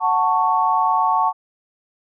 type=chord; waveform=sine; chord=F# minor; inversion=none; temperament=just; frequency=740 / 888 / 1110 Hz; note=F#5 / A5 / C#6; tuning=0 / +16 / +2 cents; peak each=-21 / -18 / -19 dBFS; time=0-1.33 s; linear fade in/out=50 ms; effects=none